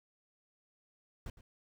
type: noise with echo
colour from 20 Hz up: brown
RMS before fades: -42 dBFS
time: 1.26-1.3 s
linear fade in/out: 2 ms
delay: 110 ms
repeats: 1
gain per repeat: -15 dB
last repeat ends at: 1.41 s
effects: none